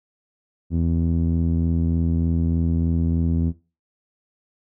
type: tone with low-pass filter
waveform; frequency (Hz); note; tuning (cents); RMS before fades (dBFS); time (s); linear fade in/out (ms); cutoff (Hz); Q
sawtooth; 83.3; E2; +19; -21; 0.7-3.53; 50; 240; 2
effects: noise-tail reverb RT60 0.3 s tail -17 dB re dry